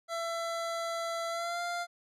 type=tone with pitch glide; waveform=25% pulse; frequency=670 to 696.4 Hz; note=E5 to F5; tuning=+28 to -5 cents; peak=-29 dBFS; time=0.08-1.87 s; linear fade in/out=50 ms; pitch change=+67 cents; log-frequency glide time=1.29-1.61 s; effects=low-pass 9000 Hz 12 dB/octave